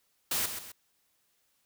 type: noise with echo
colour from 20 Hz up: white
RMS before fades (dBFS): -30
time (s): 0.31-0.46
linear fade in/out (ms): 5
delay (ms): 130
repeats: 2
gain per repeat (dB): -8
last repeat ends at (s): 0.72
effects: white hiss -73 dBFS RMS until 1.65 s